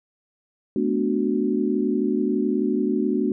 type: chord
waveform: sine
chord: B minor seventh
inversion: third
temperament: equal with one note detuned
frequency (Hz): 215.2 / 246.9 / 293.7 / 370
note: A3 / B3 / D4 / F#4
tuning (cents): -38 / 0 / 0 / 0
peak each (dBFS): -25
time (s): 0.76-3.32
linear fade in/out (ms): 2
effects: none